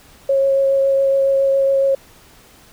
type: tone with vibrato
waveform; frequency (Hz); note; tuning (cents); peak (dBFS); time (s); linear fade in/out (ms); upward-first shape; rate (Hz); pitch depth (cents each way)
sine; 545; C#5; -29; -12; 0.29-1.95; 5; triangle; 7.2; 12
effects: pink hiss -47 dBFS RMS until 2.72 s